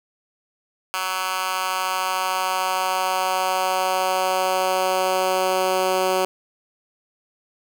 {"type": "tone with high-pass filter sweep", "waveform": "10% pulse", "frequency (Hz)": 186.6, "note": "F#3", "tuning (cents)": 15, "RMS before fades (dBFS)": -22, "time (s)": [0.94, 6.25], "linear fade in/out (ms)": 0, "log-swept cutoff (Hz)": [1300, 400], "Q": 1.4, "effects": []}